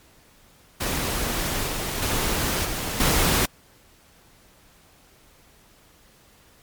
pink noise with level steps, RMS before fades -26 / -28 / -24 / -28 / -20 dBFS, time 0.8-3.46 s, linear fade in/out 10 ms, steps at 1.68 / 2.02 / 2.65 / 3 s, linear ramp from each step 2 ms, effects pink hiss -55 dBFS RMS until 6.62 s + MP3 96 kbps

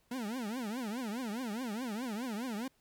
40% pulse tone with vibrato, 231.4 Hz, A#3, 13 cents flat, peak -35 dBFS, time 0.11-2.68 s, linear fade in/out 5 ms, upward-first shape triangle, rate 4.8 Hz, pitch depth 280 cents each way, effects pink hiss -72 dBFS RMS until 2.8 s

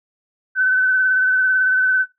sine tone with vibrato, 1517 Hz, F#6, 43 cents sharp, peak -13 dBFS, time 0.55-2.06 s, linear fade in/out 50 ms, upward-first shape sine, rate 18 Hz, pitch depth 22 cents each way, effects noise-tail reverb RT60 0.2 s tail -20 dB re dry

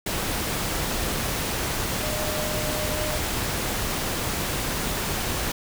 sine tone in noise, 610 Hz, D#5, 34 cents flat, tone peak -31 dBFS, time 2.03-3.18 s, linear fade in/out 5 ms, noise pink, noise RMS -27 dBFS, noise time 0.06-5.52 s, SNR -7 dB, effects none

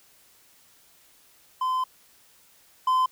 triangle tone pair in turn, 1027 / 1027 Hz, C6 / C6, -33 / -33 cents, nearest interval unison, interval 0 cents, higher neither, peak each -21 / -17 dBFS, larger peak second, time 1.61-1.84 / 2.87-3.06 s, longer first, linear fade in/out 5 ms, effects white hiss -58 dBFS RMS until 3.11 s

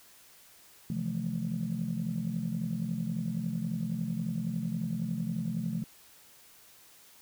sine chord, F major seventh, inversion second, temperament just, 130.96 / 163.7 / 174.61 / 218.3 Hz, C3 / E3 / F3 / A3, +2 / -12 / 0 / -13 cents, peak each -38 / -36 / -34 / -34 dBFS, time 0.9-5.84 s, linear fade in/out 2 ms, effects tanh soft clip ceiling -22 dBFS + white hiss -57 dBFS RMS until 7.21 s

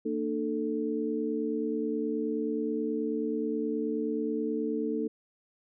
sine tone cluster, 230.7 / 300.1 / 440.7 Hz, A#3 / D4 / A4, -18 / +38 / +3 cents, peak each -33 / -32 / -32 dBFS, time 0.05-5.08 s, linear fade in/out 10 ms, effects none

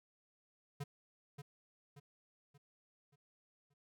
square tone with echo, 142.8 Hz, D3, 48 cents flat, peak -40 dBFS, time 0.8-0.84 s, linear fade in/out 10 ms, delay 580 ms, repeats 5, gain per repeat -7 dB, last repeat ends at 3.74 s, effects none

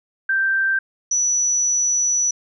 sine tone pair in turn, 1568 / 5920 Hz, G6 / F#8, 0 / 0 cents, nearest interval octave + major seventh, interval 2300 cents, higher second, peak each -16 dBFS, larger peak neither, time 0.29-0.79 / 1.11-2.31 s, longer second, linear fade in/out 5 ms, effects none

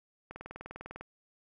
click train, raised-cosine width 0.5 ms, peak -28 dBFS, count 15, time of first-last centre 0.31-1.01 s, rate 20 Hz, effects none

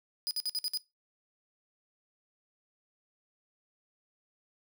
40% pulse tone bursts, 4961 Hz, D#8, 6 cents flat, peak -29 dBFS, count 6, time 0.27-0.774 s, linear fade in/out 0 ms, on 39 ms, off 54 ms, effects noise-tail reverb RT60 0.2 s tail -19 dB re dry

